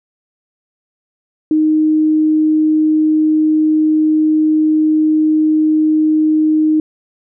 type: tone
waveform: sine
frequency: 310.2 Hz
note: D#4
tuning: 5 cents flat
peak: -9 dBFS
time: 1.51-6.8 s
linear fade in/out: 2 ms
effects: none